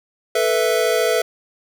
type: chord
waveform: square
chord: A suspended second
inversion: none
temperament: equal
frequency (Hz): 440 / 493.9 / 659.3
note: A4 / B4 / E5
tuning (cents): 0 / 0 / 0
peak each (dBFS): -21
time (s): 0.35-1.22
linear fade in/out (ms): 5
effects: none